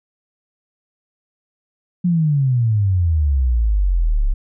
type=exponential sweep; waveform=sine; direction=down; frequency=181.6 to 32.75 Hz; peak=-13 dBFS; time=2.04-4.34 s; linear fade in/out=10 ms; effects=none